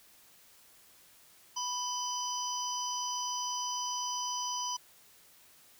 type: harmonic tone with a mistuned harmonic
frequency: 986 Hz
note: B5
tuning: 3 cents flat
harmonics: 1 / 3 / 5 / 6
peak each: -36 / -42 / -41 / -37 dBFS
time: 1.56-4.77 s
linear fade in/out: 10 ms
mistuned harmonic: 3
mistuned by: +49 cents
effects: white hiss -60 dBFS RMS until 5.79 s